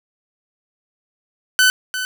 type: tone with echo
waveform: sawtooth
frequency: 1509 Hz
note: F#6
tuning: 34 cents sharp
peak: -7 dBFS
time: 1.59-1.7 s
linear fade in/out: 0 ms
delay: 350 ms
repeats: 1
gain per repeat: -11 dB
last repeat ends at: 2.05 s
effects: none